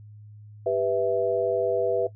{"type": "chord", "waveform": "sine", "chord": "E minor", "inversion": "first", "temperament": "just", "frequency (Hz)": [395.6, 494.4, 659.3], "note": ["G4", "B4", "E5"], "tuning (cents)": [16, 2, 0], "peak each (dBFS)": [-28, -24, -25], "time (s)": [0.66, 2.07], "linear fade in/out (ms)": 5, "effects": ["noise-tail reverb RT60 0.1 s tail -17 dB re dry", "added 105 Hz sine -43 dBFS peak until 2.15 s"]}